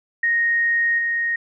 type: tone with level steps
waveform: sine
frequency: 1864.7 Hz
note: A#6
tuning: in tune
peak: -16 / -19 dBFS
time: 0.23-1.36 s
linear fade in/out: 5 ms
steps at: 0.98 s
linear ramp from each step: 10 ms
effects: none